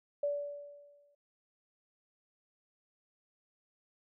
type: tone with exponential decay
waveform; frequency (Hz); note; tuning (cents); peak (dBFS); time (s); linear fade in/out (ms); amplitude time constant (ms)
sine; 577; D5; -31; -28; 0.23-1.15; 5; 200
effects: none